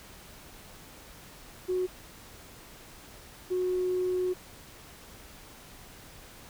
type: tone pair in turn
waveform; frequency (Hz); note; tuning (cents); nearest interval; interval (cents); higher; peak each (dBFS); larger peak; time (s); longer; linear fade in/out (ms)
sine; 367.1 / 365.5; F#4 / F#4; -14 / -21; unison; 7; first; -25; neither; 1.68-1.87 / 3.5-4.34; second; 20
effects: tanh soft clip ceiling -21 dBFS + pink hiss -50 dBFS RMS until 6.49 s